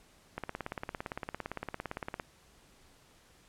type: click train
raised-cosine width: 0.5 ms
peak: -21 dBFS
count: 33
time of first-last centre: 0.38-2.198 s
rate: 17.6 Hz
effects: pink hiss -62 dBFS RMS until 3.48 s + low-pass 11000 Hz 12 dB/octave